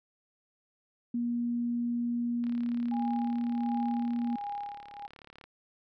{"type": "tone", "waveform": "sine", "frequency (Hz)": 238.4, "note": "A#3", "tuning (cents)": 39, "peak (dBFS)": -28, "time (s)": [1.14, 4.36], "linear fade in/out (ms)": 5}
{"type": "click train", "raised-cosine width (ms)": 0.3, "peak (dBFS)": -34, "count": 109, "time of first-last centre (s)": [2.44, 5.44], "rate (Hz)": 36}
{"type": "tone with tremolo", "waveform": "sine", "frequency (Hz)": 816, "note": "G#5", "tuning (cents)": -31, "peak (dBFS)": -33, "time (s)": [2.91, 5.07], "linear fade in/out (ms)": 10, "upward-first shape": "sine", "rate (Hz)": 1.4, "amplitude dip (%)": 80}
{"effects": []}